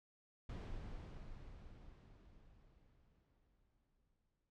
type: noise with exponential decay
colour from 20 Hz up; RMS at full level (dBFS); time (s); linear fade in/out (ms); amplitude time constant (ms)
brown; -45; 0.49-4.5; 5; 870
effects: low-pass 5000 Hz 12 dB/octave